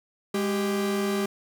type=tone pair together; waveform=45% pulse; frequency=205.7 / 391.2 Hz; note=G#3 / G4; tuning=-16 / -4 cents; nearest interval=major seventh; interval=1112 cents; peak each=-27 / -27 dBFS; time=0.34-1.26 s; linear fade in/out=5 ms; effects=none